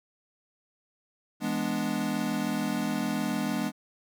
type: chord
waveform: square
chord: E dominant seventh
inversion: none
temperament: equal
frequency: 164.81 / 207.7 / 246.9 / 293.7 Hz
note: E3 / G#3 / B3 / D4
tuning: 0 / 0 / 0 / 0 cents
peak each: -38 / -32 / -33 / -34 dBFS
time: 1.4-3.72 s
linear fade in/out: 50 ms
effects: none